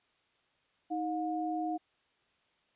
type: tone pair together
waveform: sine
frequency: 315.3 / 718 Hz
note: D#4 / F5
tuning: +23 / +48 cents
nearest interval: octave + major second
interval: 1425 cents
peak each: -34 / -34 dBFS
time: 0.9-1.78 s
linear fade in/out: 20 ms
effects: white hiss -72 dBFS RMS until 2.75 s + resampled to 8000 Hz